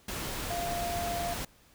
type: tone in noise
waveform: sine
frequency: 694 Hz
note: F5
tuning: 11 cents flat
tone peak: -32 dBFS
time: 0.5-1.34 s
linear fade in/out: 5 ms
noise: pink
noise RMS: -36 dBFS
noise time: 0.08-1.45 s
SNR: +1 dB
effects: pink hiss -61 dBFS RMS until 1.74 s